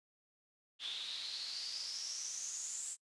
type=noise with band-pass filter sweep; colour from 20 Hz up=pink; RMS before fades=-43 dBFS; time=0.79-2.97 s; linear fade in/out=50 ms; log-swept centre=3400 to 7800 Hz; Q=8.3; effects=noise-tail reverb RT60 0.1 s tail -26 dB re dry + resampled to 24000 Hz